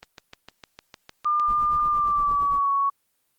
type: click train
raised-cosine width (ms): 0.2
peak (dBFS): -22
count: 10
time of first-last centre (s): 0.03-1.398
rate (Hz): 6.58
type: tone with pitch glide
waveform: sine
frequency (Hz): 1201 to 1114.1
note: D6 to C#6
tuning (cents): +38 to +8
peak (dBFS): -19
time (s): 1.25-2.9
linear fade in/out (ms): 10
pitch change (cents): -130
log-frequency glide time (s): 1.88-2.71
type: noise with tremolo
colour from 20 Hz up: brown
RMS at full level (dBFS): -35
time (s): 1.48-2.6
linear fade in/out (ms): 5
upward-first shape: triangle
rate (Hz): 8.7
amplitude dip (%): 95
effects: white hiss -71 dBFS RMS until 3.38 s + Opus 24 kbps